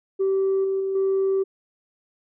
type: tone with level steps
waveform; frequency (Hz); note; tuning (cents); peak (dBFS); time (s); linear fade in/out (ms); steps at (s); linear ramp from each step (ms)
sine; 386.4; G4; -25; -17 / -20 / -22 / -17; 0.19-1.44; 20; 0.64 / 0.8 / 0.95; 5
effects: tanh soft clip ceiling -16 dBFS